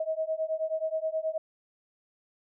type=beating tone pair; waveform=sine; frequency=631 / 640.4 Hz; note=D#5 / D#5; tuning=+24 / +50 cents; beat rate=9.4 Hz; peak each=-31 dBFS; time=0-1.38 s; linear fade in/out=5 ms; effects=none